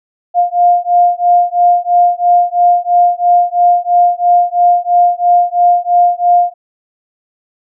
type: beating tone pair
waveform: sine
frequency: 703 / 706 Hz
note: F5 / F5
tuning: +11 / +19 cents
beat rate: 3 Hz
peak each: -10 dBFS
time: 0.34-6.54 s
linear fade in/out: 50 ms
effects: none